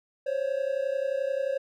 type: tone pair together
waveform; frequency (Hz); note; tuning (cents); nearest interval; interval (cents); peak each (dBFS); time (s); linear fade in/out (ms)
triangle; 528.6 / 560; C5 / C#5; +18 / +18; minor second; 100; -27; 0.26-1.58; 10
effects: none